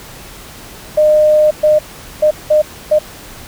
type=tone bursts at uneven times; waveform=sine; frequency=609 Hz; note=D#5; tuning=37 cents flat; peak=-6 dBFS; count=5; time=0.97-1.51 / 1.63-1.79 / 2.22-2.31 / 2.5-2.62 / 2.91-2.99 s; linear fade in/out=10 ms; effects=pink hiss -34 dBFS RMS until 3.47 s